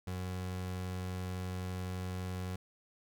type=tone; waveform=30% pulse; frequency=91.8 Hz; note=F#2; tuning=13 cents flat; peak=-34 dBFS; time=0.07-2.56 s; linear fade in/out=5 ms; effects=none